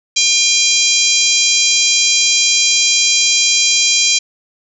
harmonic tone, 802 Hz, G5, 39 cents sharp, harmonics 3 / 4 / 5 / 6 / 7 / 8 / 9, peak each -18 / -18 / -18 / -18 / -18 / -18 / -18 dBFS, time 0.16-4.19 s, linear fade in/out 10 ms, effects none

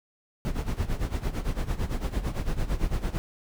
brown noise with tremolo, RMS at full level -25 dBFS, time 0.45-3.18 s, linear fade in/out 0 ms, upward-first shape sine, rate 8.9 Hz, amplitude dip 80%, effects none

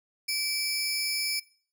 sawtooth tone pair together, 2320 / 5175 Hz, D7 / E8, -22 / -33 cents, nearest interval octave + major second, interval 1389 cents, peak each -27 dBFS, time 0.28-1.4 s, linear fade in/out 10 ms, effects noise-tail reverb RT60 0.5 s tail -22 dB re dry

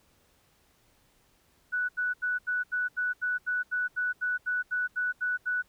sine tone bursts, 1480 Hz, F#6, in tune, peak -26 dBFS, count 16, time 1.72-5.625 s, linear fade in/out 20 ms, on 170 ms, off 79 ms, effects pink hiss -66 dBFS RMS until 5.68 s

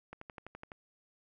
click train, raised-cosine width 0.5 ms, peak -30 dBFS, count 8, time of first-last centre 0.13-0.718 s, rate 11.9 Hz, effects none

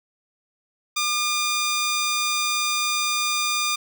10% pulse tone, 1207 Hz, D6, 47 cents sharp, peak -13 dBFS, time 0.96-3.76 s, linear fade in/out 10 ms, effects none

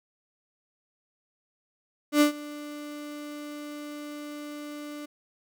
35% pulse tone with ADSR envelope, 295 Hz, D4, 8 cents sharp, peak -14 dBFS, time 2.12-5.06 s, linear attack 89 ms, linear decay 110 ms, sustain -21 dB, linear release 10 ms, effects none

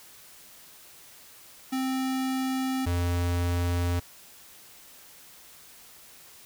square tone pair in turn, 262 / 87.43 Hz, C4 / F2, +2 / +2 cents, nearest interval octave + perfect fifth, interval 1900 cents, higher first, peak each -27 / -25 dBFS, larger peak second, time 1.72-2.86 / 2.86-4 s, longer neither, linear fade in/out 10 ms, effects white hiss -51 dBFS RMS until 6.45 s

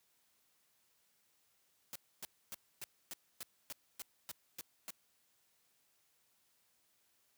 white noise bursts, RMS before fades -45 dBFS, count 11, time 1.93-4.905 s, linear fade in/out 0 ms, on 25 ms, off 270 ms, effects white hiss -75 dBFS RMS until 7.37 s + high-pass 60 Hz 12 dB/octave

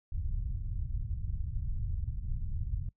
pink low-pass noise, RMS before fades -34 dBFS, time 0.12-2.89 s, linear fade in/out 5 ms, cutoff 110 Hz, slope 24 dB/octave, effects noise-tail reverb RT60 0.1 s tail -22 dB re dry

